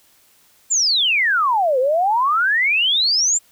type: exponential two-way sweep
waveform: sine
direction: down then up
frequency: 7500 to 493.9 to 7500 Hz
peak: -14 dBFS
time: 0.7-3.39 s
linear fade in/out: 20 ms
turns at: 1.79 s
effects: white hiss -55 dBFS RMS until 3.51 s